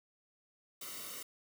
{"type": "noise with comb filter", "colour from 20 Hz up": "white", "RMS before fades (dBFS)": -45, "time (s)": [0.81, 1.23], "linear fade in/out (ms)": 5, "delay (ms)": 1.2, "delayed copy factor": -0.75, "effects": []}